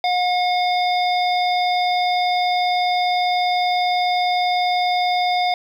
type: harmonic tone with a mistuned harmonic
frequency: 721 Hz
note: F#5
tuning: 45 cents flat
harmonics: 1 / 3 / 5 / 7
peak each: -17 / -26 / -27 / -30 dBFS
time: 0.04-5.54 s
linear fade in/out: 2 ms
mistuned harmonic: 7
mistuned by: -39 cents
effects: 8-bit